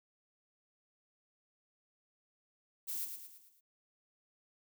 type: noise with echo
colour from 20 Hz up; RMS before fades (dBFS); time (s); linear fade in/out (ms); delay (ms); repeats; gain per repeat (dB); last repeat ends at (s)
violet; -39; 2.87-3.06; 20; 110; 5; -6; 3.61
effects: none